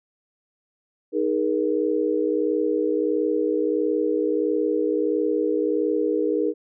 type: chord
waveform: sine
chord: D# suspended fourth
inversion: none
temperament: equal with one note detuned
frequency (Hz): 311.1 / 415.3 / 476.8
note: D#4 / G#4 / A#4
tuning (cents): 0 / 0 / +39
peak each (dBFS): -24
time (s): 1.12-6.54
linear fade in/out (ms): 50
effects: none